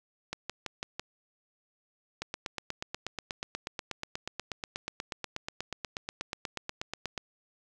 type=two click trains; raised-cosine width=0.2 ms; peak=-17 / -17 dBFS; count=42 / 5; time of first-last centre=2.22-7.178 / 0.33-0.996 s; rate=8.27 / 6.01 Hz; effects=none